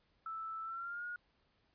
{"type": "tone with pitch glide", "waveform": "sine", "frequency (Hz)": [1318.5, 1437.8], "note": ["E6", "F6"], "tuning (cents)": [0, 50], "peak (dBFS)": -40, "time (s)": [0.26, 1.16], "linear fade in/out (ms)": 2, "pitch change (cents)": 150, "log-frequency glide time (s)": [0.63, 1.05], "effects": ["pink hiss -75 dBFS RMS until 1.74 s", "resampled to 11025 Hz"]}